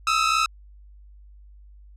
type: tone pair together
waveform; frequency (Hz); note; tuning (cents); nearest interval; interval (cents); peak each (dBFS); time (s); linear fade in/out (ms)
sawtooth; 1266.3 / 1330; D#6 / E6; +30 / +15; minor second; 85; -18; 0.07-0.46; 2
effects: added 50 Hz sine -45 dBFS peak until 1.96 s + low-pass 7000 Hz 12 dB/octave